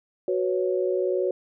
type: chord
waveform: sine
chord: F# suspended fourth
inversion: none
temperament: equal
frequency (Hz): 370 / 493.9 / 554.4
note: F#4 / B4 / C#5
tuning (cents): 0 / 0 / 0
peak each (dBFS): -24 / -29 / -27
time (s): 0.28-1.31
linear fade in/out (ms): 2
effects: none